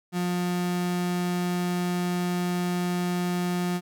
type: tone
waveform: 35% pulse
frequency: 177.7 Hz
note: F3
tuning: 30 cents sharp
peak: -23 dBFS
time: 0.12-3.81 s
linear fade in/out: 50 ms
effects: none